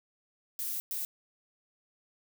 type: noise bursts at uneven times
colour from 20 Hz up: violet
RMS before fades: -35 dBFS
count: 2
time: 0.59-0.8 / 0.91-1.05 s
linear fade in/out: 0 ms
effects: none